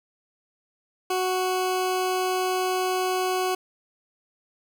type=tone; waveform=20% pulse; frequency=370 Hz; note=F#4; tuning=in tune; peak=-18 dBFS; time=1.1-3.55 s; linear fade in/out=5 ms; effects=10-bit